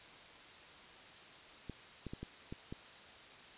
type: clicks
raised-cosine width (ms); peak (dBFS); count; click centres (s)
3; -30; 6; 1.697 / 2.067 / 2.135 / 2.23 / 2.525 / 2.725
effects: white hiss -55 dBFS RMS until 3.57 s + resampled to 8000 Hz